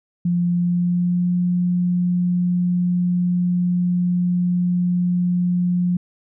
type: tone with pitch glide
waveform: sine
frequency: 174.61 to 177.76 Hz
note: F3 to F3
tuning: 0 to +31 cents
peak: -16 dBFS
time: 0.25-5.97 s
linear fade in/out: 5 ms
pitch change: +31 cents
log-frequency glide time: 0.47-1.35 s
effects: none